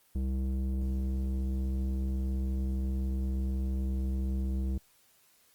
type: tone with low-pass filter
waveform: square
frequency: 65.41 Hz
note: C2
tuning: in tune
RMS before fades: -31 dBFS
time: 0.15-4.78 s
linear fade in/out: 5 ms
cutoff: 270 Hz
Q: 1.1
effects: white hiss -65 dBFS RMS until 5.54 s + Opus 24 kbps